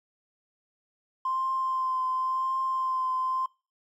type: tone with vibrato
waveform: triangle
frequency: 1043 Hz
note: C6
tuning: 6 cents flat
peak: -22 dBFS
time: 1.25-3.46 s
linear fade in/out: 5 ms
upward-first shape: triangle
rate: 0.93 Hz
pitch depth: 19 cents each way
effects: noise-tail reverb RT60 0.3 s tail -26 dB re dry + tanh soft clip ceiling -23 dBFS